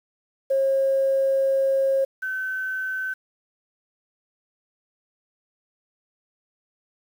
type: tone pair in turn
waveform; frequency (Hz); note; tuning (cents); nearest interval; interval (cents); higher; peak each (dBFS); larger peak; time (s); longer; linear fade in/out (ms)
sine; 540 / 1527.4; C#5 / G6; -45 / -45; octave + tritone; 1800; second; -17 / -25; first; 0.5-2.05 / 2.22-3.14; first; 10
effects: tanh soft clip ceiling -13 dBFS + 8-bit